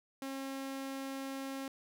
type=tone; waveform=sawtooth; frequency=270 Hz; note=C#4; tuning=45 cents flat; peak=-35 dBFS; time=0.22-1.68 s; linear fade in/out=2 ms; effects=none